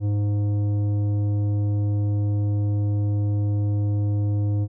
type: tone with tanh clipping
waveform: sine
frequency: 102.9 Hz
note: G#2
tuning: 16 cents flat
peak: -21 dBFS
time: 0-4.68 s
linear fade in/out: 50 ms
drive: 10 dB
effects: none